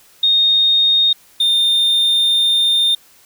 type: tone pair in turn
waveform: sine / triangle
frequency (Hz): 3699 / 3627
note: A#7 / A#7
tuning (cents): -14 / -48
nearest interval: unison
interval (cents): 34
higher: first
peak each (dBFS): -10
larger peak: neither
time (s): 0.23-1.13 / 1.4-2.95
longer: second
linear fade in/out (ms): 5
effects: white hiss -49 dBFS RMS until 3.25 s